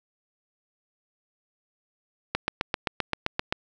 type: click train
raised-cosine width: 0.3 ms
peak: -8 dBFS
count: 10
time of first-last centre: 2.35-3.525 s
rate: 7.66 Hz
effects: none